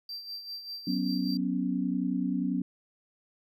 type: tone with tremolo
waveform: triangle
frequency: 4699 Hz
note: D8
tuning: in tune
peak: -34 dBFS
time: 0.09-1.37 s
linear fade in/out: 2 ms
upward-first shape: sine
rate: 5.1 Hz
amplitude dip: 60%
type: chord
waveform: sine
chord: F# suspended fourth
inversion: none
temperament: equal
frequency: 185 / 246.9 / 277.2 Hz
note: F#3 / B3 / C#4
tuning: 0 / 0 / 0 cents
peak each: -31 dBFS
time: 0.87-2.62 s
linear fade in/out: 5 ms
effects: none